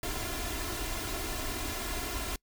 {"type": "noise with comb filter", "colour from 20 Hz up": "pink", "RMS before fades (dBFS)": -35, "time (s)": [0.03, 2.36], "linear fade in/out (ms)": 2, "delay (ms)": 2.9, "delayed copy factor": 0.75, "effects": ["noise-tail reverb RT60 0.1 s tail -25 dB re dry"]}